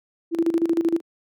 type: tone with tremolo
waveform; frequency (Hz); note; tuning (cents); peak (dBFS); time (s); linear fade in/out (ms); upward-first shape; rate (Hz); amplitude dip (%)
sine; 333.2; E4; +19; -15; 0.31-1.01; 50; square; 13; 75
effects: high-pass 200 Hz 12 dB/octave